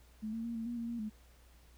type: tone with pitch steps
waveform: sine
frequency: 216.4 / 226.8 / 233.6 / 226 / 238.8 / 231.9 / 235.2 / 214.4 Hz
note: A3 / A#3 / A#3 / A3 / A#3 / A#3 / A#3 / A3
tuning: -29 / -47 / +4 / +47 / +42 / -9 / +16 / -45 cents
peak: -36 dBFS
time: 0.22-1.1 s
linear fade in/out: 20 ms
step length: 110 ms
effects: added 60 Hz sine -59 dBFS peak until 1.77 s + pink hiss -66 dBFS RMS until 1.77 s